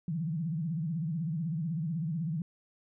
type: tone with vibrato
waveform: sine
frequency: 161.9 Hz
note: E3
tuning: 31 cents flat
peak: -30 dBFS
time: 0.08-2.42 s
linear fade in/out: 2 ms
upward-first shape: sine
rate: 16 Hz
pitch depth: 170 cents each way
effects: none